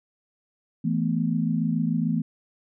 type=chord; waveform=sine; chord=E suspended fourth; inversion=none; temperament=equal; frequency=164.81 / 220 / 246.9 Hz; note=E3 / A3 / B3; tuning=0 / 0 / 0 cents; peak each=-25 / -26 / -27 dBFS; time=0.84-2.22 s; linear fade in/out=10 ms; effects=none